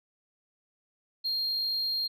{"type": "tone", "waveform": "sine", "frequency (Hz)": 4217, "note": "C8", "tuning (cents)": 13, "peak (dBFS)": -25, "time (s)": [1.24, 2.08], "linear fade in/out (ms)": 20, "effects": ["tanh soft clip ceiling -26 dBFS"]}